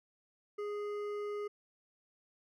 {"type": "tone with hard clipping", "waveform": "triangle", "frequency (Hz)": 414, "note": "G#4", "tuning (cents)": -5, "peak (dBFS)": -38, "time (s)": [0.58, 1.48], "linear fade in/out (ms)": 10, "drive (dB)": 13, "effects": []}